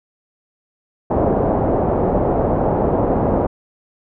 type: low-pass noise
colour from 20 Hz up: white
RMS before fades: -17 dBFS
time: 1.1-3.47 s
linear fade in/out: 10 ms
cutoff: 730 Hz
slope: 24 dB/octave
effects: none